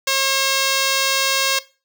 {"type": "tone", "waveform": "5% pulse", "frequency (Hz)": 540, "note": "C#5", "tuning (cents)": -45, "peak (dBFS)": -5, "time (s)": [0.07, 1.59], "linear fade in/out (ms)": 5, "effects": ["noise-tail reverb RT60 0.3 s tail -17 dB re dry"]}